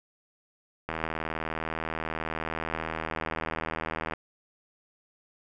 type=click train; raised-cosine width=0.5 ms; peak=-16 dBFS; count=261; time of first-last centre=0.89-4.136 s; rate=80.1 Hz; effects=none